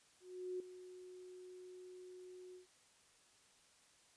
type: tone with ADSR envelope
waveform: sine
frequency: 365.8 Hz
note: F#4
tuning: 20 cents flat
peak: -39 dBFS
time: 0.2-2.67 s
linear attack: 400 ms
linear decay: 3 ms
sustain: -13 dB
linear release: 120 ms
effects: white hiss -69 dBFS RMS until 4.16 s + resampled to 22050 Hz